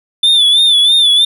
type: tone with vibrato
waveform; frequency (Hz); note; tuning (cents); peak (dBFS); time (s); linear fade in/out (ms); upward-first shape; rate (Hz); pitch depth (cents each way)
triangle; 3520; A7; 0; -5; 0.23-1.25; 5; sine; 3.1; 73
effects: none